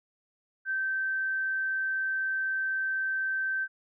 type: tone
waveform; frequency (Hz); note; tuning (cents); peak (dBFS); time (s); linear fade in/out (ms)
sine; 1552; G6; -18; -27; 0.65-3.68; 50
effects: none